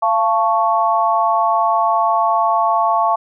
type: chord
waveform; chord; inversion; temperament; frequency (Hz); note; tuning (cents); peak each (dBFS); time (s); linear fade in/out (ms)
sine; F augmented; none; equal with one note detuned; 686.1 / 880 / 1108.7; F5 / A5 / C#6; -31 / 0 / 0; -17; 0.02-3.16; 10
effects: none